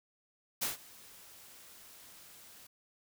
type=noise with ADSR envelope; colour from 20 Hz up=white; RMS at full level=-32 dBFS; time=0.61-2.67 s; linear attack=16 ms; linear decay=140 ms; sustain=-23 dB; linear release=7 ms; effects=none